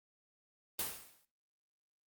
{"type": "noise with exponential decay", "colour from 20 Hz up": "white", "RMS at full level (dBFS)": -34, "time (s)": [0.79, 1.25], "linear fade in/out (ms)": 2, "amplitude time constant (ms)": 100, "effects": ["noise-tail reverb RT60 0.4 s tail -22 dB re dry", "Opus 24 kbps"]}